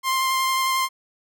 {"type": "tone with vibrato", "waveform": "sawtooth", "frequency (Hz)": 1052, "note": "C6", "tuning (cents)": 9, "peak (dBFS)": -16, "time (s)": [0.03, 0.89], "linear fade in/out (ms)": 50, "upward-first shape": "triangle", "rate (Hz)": 11, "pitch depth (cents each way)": 12, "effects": []}